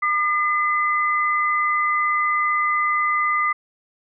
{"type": "tone pair together", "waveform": "sine", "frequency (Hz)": [1206.5, 2029], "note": ["D6", "B6"], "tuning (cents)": [46, 46], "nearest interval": "major sixth", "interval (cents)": 900, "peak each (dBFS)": [-19, -22], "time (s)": [0.02, 3.53], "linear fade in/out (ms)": 10, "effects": []}